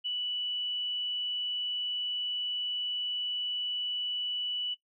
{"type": "tone", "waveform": "sine", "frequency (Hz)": 2960, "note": "F#7", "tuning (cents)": 0, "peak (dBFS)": -30, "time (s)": [0.04, 4.75], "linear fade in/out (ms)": 20, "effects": ["noise-tail reverb RT60 0.1 s tail -17 dB re dry"]}